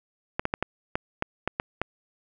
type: clicks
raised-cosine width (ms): 0.5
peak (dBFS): -10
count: 9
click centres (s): 0.395 / 0.454 / 0.539 / 0.626 / 0.955 / 1.224 / 1.476 / 1.599 / 1.816
effects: none